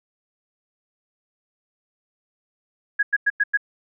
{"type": "tone bursts", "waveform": "sine", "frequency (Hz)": 1661.2, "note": "G#6", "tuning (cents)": 0, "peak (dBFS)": -15, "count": 5, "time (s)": [2.99, 3.574], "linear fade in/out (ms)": 10, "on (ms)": 40, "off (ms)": 96, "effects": []}